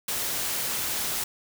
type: noise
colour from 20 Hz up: white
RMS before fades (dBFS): -29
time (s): 0.08-1.24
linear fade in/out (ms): 5
effects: none